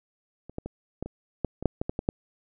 clicks, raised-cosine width 2 ms, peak -28 / -19 / -21 / -18 / -23 / -12 / -21 / -7 / -14 / -15 / -15 / -10 dBFS, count 12, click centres 0.496 / 0.584 / 0.66 / 1.026 / 1.06 / 1.447 / 1.626 / 1.657 / 1.815 / 1.895 / 1.991 / 2.089 s, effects none

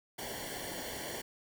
pink noise with comb filter, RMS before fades -41 dBFS, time 0.18-1.22 s, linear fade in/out 10 ms, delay 0.79 ms, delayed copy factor -0.8, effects none

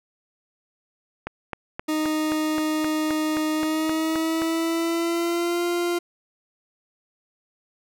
click train, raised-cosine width 0.5 ms, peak -14 dBFS, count 13, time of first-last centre 1.27-4.42 s, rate 3.81 Hz
40% pulse tone with pitch glide, 309.8 to 347.7 Hz, D#4 to F4, -7 to -8 cents, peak -21 dBFS, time 1.88-5.99 s, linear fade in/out 10 ms, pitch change +199 cents, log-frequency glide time 3.53-5.64 s
effects none

